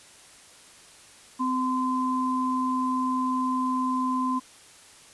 sine tone pair together, 257.1 / 1028.4 Hz, C4 / C6, -30 / -30 cents, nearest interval 2 octaves, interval 2400 cents, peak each -26 dBFS, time 1.39-4.4 s, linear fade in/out 20 ms, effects white hiss -51 dBFS RMS until 5.13 s + resampled to 24000 Hz

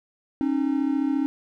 triangle tone pair together, 271.5 / 305.9 Hz, C#4 / D#4, -36 / -29 cents, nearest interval major second, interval 207 cents, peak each -21 / -23 dBFS, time 0.41-1.26 s, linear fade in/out 0 ms, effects none

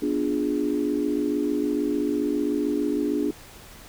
sine chord, B diminished seventh, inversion none, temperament equal, 246.9 / 293.7 / 349.2 / 415.3 Hz, B3 / D4 / F4 / Ab4, 0 / 0 / 0 / 0 cents, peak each -30 / -24 / -30 / -29 dBFS, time 0.02-3.31 s, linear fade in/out 5 ms, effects pink hiss -46 dBFS RMS until 3.88 s

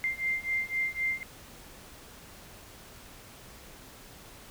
sine beating tone pair, 2093 / 2096.9 Hz, C7 / C7, 0 / +3 cents, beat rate 3.9 Hz, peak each -32 / -31 dBFS, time 0.04-1.23 s, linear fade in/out 0 ms, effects pink hiss -50 dBFS RMS until 4.5 s

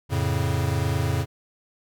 square chord, F augmented, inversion none, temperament equal with one note detuned, 88.17 / 110 / 138.59 Hz, F2 / A2 / C#3, +17 / 0 / 0 cents, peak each -27 dBFS, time 0.09-1.26 s, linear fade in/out 50 ms, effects none

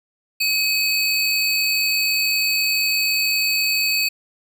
square tone pair together, 2541 / 4523 Hz, D#7 / C#8, +36 / +34 cents, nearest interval minor seventh, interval 998 cents, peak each -21 dBFS, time 0.4-4.09 s, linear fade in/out 10 ms, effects none

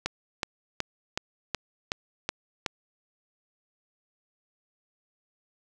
click train, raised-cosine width 0.2 ms, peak -10 dBFS, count 8, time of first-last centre 0.06-2.662 s, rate 2.69 Hz, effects none

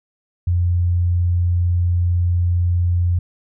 sine tone, 87.8 Hz, F2, 10 cents sharp, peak -14 dBFS, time 0.47-3.19 s, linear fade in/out 5 ms, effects none

